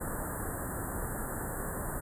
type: band-stop noise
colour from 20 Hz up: pink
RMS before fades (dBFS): -36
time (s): 0-2.01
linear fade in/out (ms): 20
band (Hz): 1800 to 7700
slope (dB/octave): 96
effects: resampled to 32000 Hz